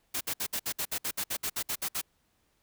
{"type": "noise bursts", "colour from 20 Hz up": "white", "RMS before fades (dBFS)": -32, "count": 15, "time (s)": [0.14, 2.015], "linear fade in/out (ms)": 10, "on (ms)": 69, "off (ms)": 60, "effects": ["pink hiss -72 dBFS RMS until 2.62 s"]}